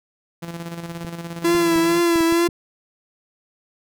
sawtooth tone with tremolo, 169 Hz, E3, 43 cents sharp, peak -24 dBFS, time 0.42-2.01 s, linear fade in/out 10 ms, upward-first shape square, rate 17 Hz, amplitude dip 50%
clicks, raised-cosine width 3 ms, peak -20 dBFS, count 7, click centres 1.048 / 1.55 / 1.76 / 2.158 / 2.207 / 2.324 / 2.488 s
45% pulse tone with vibrato, 337.2 Hz, E4, 39 cents sharp, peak -15 dBFS, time 1.44-2.48 s, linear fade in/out 10 ms, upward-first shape triangle, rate 2.2 Hz, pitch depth 43 cents each way
effects none

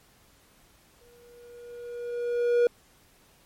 triangle tone with exponential growth, 479.5 Hz, A#4, 49 cents sharp, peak -15 dBFS, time 1.01-2.67 s, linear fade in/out 2 ms, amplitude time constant 360 ms, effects pink hiss -60 dBFS RMS until 3.45 s + MP3 64 kbps

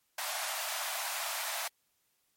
pink high-pass noise, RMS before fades -36 dBFS, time 0.18-1.68 s, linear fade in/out 5 ms, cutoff 600 Hz, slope 96 dB/octave, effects white hiss -75 dBFS RMS until 2.36 s + MP3 64 kbps

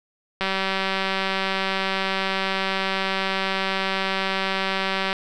click train, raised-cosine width 0.3 ms, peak -8 dBFS, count 907, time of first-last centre 0.41-5.129 s, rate 192 Hz, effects none

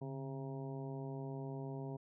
harmonic tone with a mistuned harmonic, 134.4 Hz, C3, 47 cents sharp, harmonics 1 / 2 / 3 / 4 / 5 / 6 / 7, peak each -43 / -48 / -48 / -56 / -53 / -59 / -56 dBFS, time 0.01-1.97 s, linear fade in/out 10 ms, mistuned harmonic 1, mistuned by +85 cents, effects none

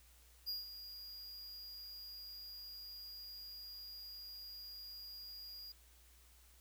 square tone with ADSR envelope, 4846 Hz, D#8, 47 cents flat, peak -38 dBFS, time 0.46-5.72 s, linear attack 28 ms, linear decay 160 ms, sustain -11 dB, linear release 3 ms, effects added 60 Hz sine -64 dBFS peak until 6.6 s + white hiss -67 dBFS RMS until 6.6 s

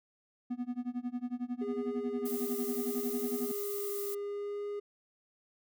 triangle tone with tremolo, 245.6 Hz, B3, 9 cents flat, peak -29 dBFS, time 0.5-3.52 s, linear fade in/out 10 ms, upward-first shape sine, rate 11 Hz, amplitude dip 95%
triangle tone with vibrato, 407.5 Hz, G#4, 33 cents flat, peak -33 dBFS, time 1.61-4.8 s, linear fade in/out 10 ms, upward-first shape triangle, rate 0.73 Hz, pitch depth 13 cents each way
violet noise, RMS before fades -41 dBFS, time 2.25-4.15 s, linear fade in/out 10 ms
effects none

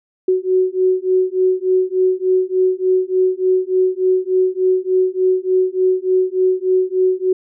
sine beating tone pair, 370 / 373.4 Hz, F#4 / F#4, 0 / +16 cents, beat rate 3.4 Hz, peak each -16 dBFS, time 0.28-7.33 s, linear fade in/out 5 ms, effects none

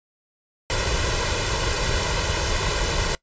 pink noise with comb filter, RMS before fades -23 dBFS, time 0.7-3.15 s, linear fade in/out 0 ms, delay 2 ms, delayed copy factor +0.7, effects noise-tail reverb RT60 0.1 s tail -22 dB re dry + resampled to 16000 Hz

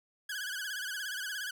sawtooth tone with vibrato, 1577 Hz, G6, 10 cents sharp, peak -32 dBFS, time 0.29-1.51 s, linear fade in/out 5 ms, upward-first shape sine, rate 17 Hz, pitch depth 120 cents each way, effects none

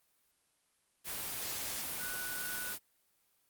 sine tone in noise, 1480 Hz, F#6, in tune, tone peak -41 dBFS, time 1.98-2.75 s, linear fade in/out 50 ms, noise white, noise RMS -39 dBFS, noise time 1.04-2.79 s, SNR -5 dB, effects white hiss -74 dBFS RMS until 3.49 s + Opus 32 kbps

